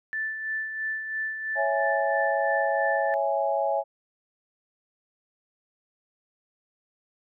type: tone with tremolo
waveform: sine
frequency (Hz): 1760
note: A6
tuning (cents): 0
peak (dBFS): -26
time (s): 0.13-3.14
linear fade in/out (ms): 0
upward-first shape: sine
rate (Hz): 3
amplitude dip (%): 50
type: chord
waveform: sine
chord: C# minor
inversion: none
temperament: equal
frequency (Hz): 554.4 / 659.3 / 830.6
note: C#5 / E5 / G#5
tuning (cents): 0 / 0 / 0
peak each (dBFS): -27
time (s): 1.55-3.84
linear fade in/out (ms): 50
effects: none